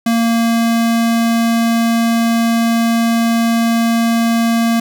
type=tone; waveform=square; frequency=230.5 Hz; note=A#3; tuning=19 cents flat; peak=-12 dBFS; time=0.06-4.8 s; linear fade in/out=5 ms; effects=none